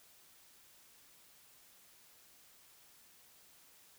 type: silence
effects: white hiss -63 dBFS RMS until 3.98 s